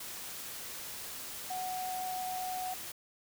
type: tone in noise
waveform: sine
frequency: 740 Hz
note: F#5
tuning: in tune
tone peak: -35 dBFS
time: 1.5-2.74 s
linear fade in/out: 5 ms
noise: white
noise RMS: -43 dBFS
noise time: 0-2.92 s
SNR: +5 dB
effects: none